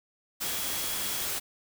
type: tone in noise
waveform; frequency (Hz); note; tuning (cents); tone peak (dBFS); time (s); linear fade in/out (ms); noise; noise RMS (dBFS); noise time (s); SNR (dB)
sine; 3322; G#7; 0; -42; 0.43-1.26; 20; white; -32; 0.4-1.4; -13
effects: none